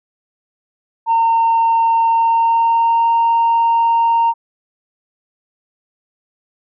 sine tone with pitch glide, 914 to 924.1 Hz, A#5 to A#5, -34 to -15 cents, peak -9 dBFS, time 1.06-4.34 s, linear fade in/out 50 ms, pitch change +19 cents, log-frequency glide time 2.08-3.09 s, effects tanh soft clip ceiling -8 dBFS

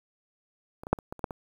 clicks, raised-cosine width 1 ms, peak -26 / -23 / -7 / -27 / -22 / -30 / -13 / -22 dBFS, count 8, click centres 0.835 / 0.869 / 0.93 / 0.988 / 1.125 / 1.193 / 1.242 / 1.308 s, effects 8-bit

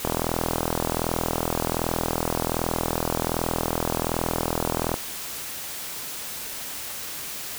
click train, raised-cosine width 1 ms, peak -9 dBFS, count 203, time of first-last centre 0.05-4.941 s, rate 41.3 Hz, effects white hiss -34 dBFS RMS until 7.58 s

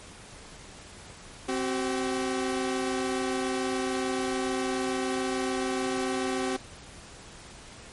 sawtooth tone pair together, 262.3 / 380 Hz, C4 / F#4, +4 / +46 cents, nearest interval tritone, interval 642 cents, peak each -26 dBFS, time 1.48-6.57 s, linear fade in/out 10 ms, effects pink hiss -47 dBFS RMS until 7.92 s + MP3 48 kbps

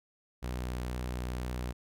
sawtooth tone with vibrato, 61.74 Hz, B1, in tune, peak -30 dBFS, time 0.42-1.73 s, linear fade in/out 20 ms, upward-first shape sine, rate 2.1 Hz, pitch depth 10 cents each way, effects none

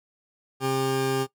20% pulse tone pair together, 133.48 / 400 Hz, C3 / G4, +35 / +35 cents, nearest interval octave + perfect fifth, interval 1900 cents, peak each -22 dBFS, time 0.6-1.27 s, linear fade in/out 50 ms, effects noise-tail reverb RT60 0.1 s tail -18 dB re dry

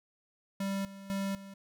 square tone with tremolo, 196 Hz, G3, in tune, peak -32 dBFS, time 0.6-1.54 s, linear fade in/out 5 ms, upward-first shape square, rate 2 Hz, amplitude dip 80%, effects none

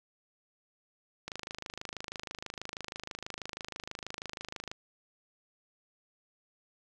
click train, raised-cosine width 0.2 ms, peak -21 dBFS, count 91, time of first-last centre 1.28-4.715 s, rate 26.2 Hz, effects none

